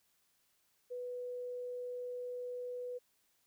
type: tone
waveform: sine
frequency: 493.9 Hz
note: B4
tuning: in tune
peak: -39 dBFS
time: 0.9-2.99 s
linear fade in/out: 20 ms
effects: white hiss -75 dBFS RMS until 3.46 s